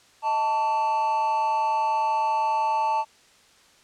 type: tone with amplitude modulation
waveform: triangle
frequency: 885 Hz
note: A5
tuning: 10 cents sharp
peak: -16 dBFS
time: 0.22-3.05 s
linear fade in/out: 50 ms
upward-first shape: sine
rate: 254 Hz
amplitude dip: 65%
effects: white hiss -56 dBFS RMS until 3.83 s + low-pass 7000 Hz 12 dB/octave